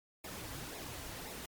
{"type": "noise with flanger", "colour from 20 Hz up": "pink", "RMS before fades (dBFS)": -45, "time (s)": [0.24, 1.46], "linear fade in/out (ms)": 5, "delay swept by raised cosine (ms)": [0.64, 5.44], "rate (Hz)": 1.9, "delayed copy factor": -0.6, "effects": ["MP3 96 kbps"]}